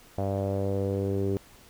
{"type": "tone with low-pass filter sweep", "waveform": "sawtooth", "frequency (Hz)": 98.2, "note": "G2", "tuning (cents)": 4, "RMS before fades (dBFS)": -28, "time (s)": [0.18, 1.37], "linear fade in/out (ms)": 0, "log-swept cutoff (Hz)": [660, 390], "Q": 4.6, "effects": ["pink hiss -54 dBFS RMS until 1.69 s"]}